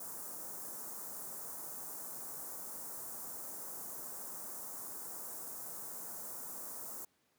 white band-stop noise, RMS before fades -45 dBFS, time 0-7.05 s, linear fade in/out 5 ms, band 1300 to 6900 Hz, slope 24 dB/octave, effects pink hiss -75 dBFS RMS until 7.38 s + high-pass 150 Hz 12 dB/octave

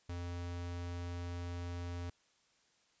square tone, 87.31 Hz, F2, in tune, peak -40 dBFS, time 0.09-2.1 s, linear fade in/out 5 ms, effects white hiss -72 dBFS RMS until 3 s + resampled to 16000 Hz

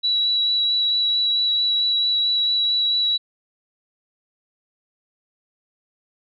sine tone with vibrato, 3916 Hz, B7, 15 cents flat, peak -17 dBFS, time 0.03-3.18 s, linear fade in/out 20 ms, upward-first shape sine, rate 4.5 Hz, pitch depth 11 cents each way, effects none

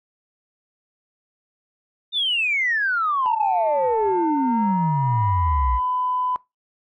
sine exponential sweep, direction down, 3673 to 56 Hz, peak -18 dBFS, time 2.12-5.8 s, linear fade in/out 50 ms
sine tone with pitch glide, 883 to 1002.7 Hz, A5 to B5, +6 to +26 cents, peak -20 dBFS, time 3.26-6.36 s, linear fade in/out 0 ms, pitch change +220 cents, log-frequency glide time 4.09-5.53 s
effects noise-tail reverb RT60 0.2 s tail -21 dB re dry + tanh soft clip ceiling -12 dBFS

